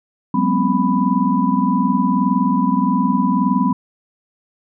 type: tone cluster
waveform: sine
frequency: 183.1 / 202.3 / 243.9 / 265.6 / 992 Hz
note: F#3 / G#3 / B3 / C4 / B5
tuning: -18 / -45 / -21 / +26 / +7 cents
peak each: -20 dBFS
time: 0.34-3.73 s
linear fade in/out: 5 ms
effects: none